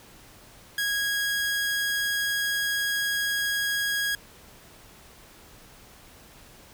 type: tone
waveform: sawtooth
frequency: 1648 Hz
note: G#6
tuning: 14 cents flat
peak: -21 dBFS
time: 0.78-4.15 s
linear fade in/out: 2 ms
effects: pink hiss -51 dBFS RMS until 6.73 s